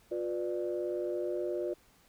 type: chord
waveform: sine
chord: B diminished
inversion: second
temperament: just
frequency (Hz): 355.6 / 493.9 / 592.7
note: F4 / B4 / D5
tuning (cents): +31 / 0 / +16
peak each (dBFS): -33 / -38 / -36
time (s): 0.11-1.74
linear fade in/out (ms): 10
effects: tanh soft clip ceiling -23 dBFS + pink hiss -64 dBFS RMS until 2.08 s